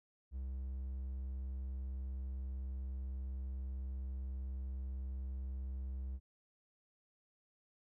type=tone; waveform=triangle; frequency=65.41 Hz; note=C2; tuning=in tune; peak=-37 dBFS; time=0.31-6.2 s; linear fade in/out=50 ms; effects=none